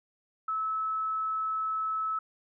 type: tone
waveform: sine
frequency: 1300 Hz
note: E6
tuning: 24 cents flat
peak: -28 dBFS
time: 0.48-2.19 s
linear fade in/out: 5 ms
effects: none